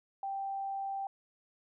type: tone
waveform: sine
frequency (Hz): 784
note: G5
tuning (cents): 0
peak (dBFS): -34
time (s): 0.23-1.07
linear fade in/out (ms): 2
effects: none